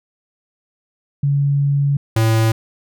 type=tone pair in turn; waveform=sine / square; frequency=141.4 / 111.93 Hz; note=C#3 / A2; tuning=+35 / +30 cents; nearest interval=major third; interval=405 cents; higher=first; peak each=-13 dBFS; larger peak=neither; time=1.23-1.97 / 2.16-2.52 s; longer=first; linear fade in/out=5 ms; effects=none